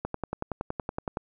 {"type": "click train", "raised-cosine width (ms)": 1, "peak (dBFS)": -16, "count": 13, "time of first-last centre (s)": [0.05, 1.171], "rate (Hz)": 10.7, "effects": []}